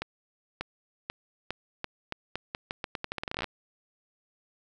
accelerating click train, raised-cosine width 0.3 ms, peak -16 dBFS, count 24, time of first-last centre 0.02-3.443 s, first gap 590 ms, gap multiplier 0.83, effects none

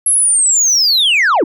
sine linear sweep, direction down, 11175 to 246.9 Hz, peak -6 dBFS, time 0.06-1.44 s, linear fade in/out 5 ms, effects tanh soft clip ceiling -8 dBFS

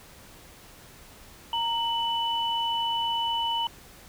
sine tone pair together, 926 / 2983 Hz, A#5 / F#7, -12 / +13 cents, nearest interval octave + minor sixth, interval 2025 cents, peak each -27 / -28 dBFS, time 1.53-3.67 s, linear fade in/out 2 ms, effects pink hiss -50 dBFS RMS until 4.08 s

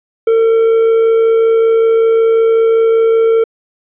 triangle tone with amplitude modulation, 452.3 Hz, A4, 48 cents sharp, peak -4 dBFS, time 0.27-3.44 s, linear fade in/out 5 ms, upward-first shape sine, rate 65.3 Hz, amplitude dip 25%, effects resampled to 8000 Hz

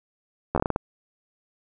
slowing click train, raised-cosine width 1 ms, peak -9 dBFS, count 8, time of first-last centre 0.55-0.761 s, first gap 12 ms, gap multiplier 1.3, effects none

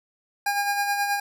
25% pulse tone with tremolo, 810 Hz, G#5, 43 cents flat, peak -17 dBFS, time 0.46-1.2 s, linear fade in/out 5 ms, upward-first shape sine, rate 9.4 Hz, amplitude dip 45%, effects none

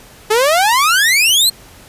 sawtooth exponential sweep, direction up, 415.3 to 4292 Hz, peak -6 dBFS, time 0.3-1.5 s, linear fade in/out 10 ms, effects pink hiss -41 dBFS RMS until 1.88 s + resampled to 32000 Hz

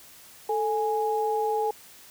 sine tone pair together, 440.4 / 830.6 Hz, A4 / G#5, +2 / 0 cents, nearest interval major seventh, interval 1098 cents, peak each -26 dBFS, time 0.49-1.71 s, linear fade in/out 5 ms, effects white hiss -50 dBFS RMS until 2.1 s

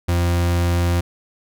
40% pulse tone, 86.8 Hz, F2, 10 cents flat, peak -15 dBFS, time 0.08-1.01 s, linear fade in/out 10 ms, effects none

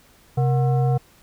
sine tone with frequency modulation, 131.8 Hz, C3, 13 cents sharp, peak -16 dBFS, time 0.37-0.98 s, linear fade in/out 10 ms, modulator 602 Hz, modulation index 0.57, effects pink hiss -54 dBFS RMS until 1.22 s

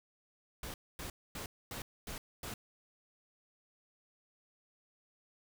pink noise bursts, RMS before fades -43 dBFS, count 6, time 0.63-2.54 s, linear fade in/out 2 ms, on 110 ms, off 250 ms, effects none

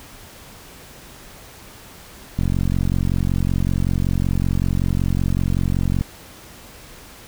click train, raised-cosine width 5 ms, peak -8 dBFS, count 165, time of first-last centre 2.39-6.01 s, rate 45.3 Hz, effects pink hiss -42 dBFS RMS until 7.27 s

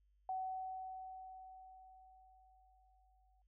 sine tone with exponential decay, 753 Hz, F#5, 30 cents sharp, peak -37 dBFS, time 0.29-3.42 s, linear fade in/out 2 ms, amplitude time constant 680 ms, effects added 50 Hz sine -70 dBFS peak until 3.47 s

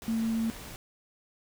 sine tone in noise, 225.6 Hz, A3, 44 cents sharp, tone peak -26 dBFS, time 0.08-0.5 s, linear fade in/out 0 ms, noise pink, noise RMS -44 dBFS, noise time 0.02-0.76 s, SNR +15 dB, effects none

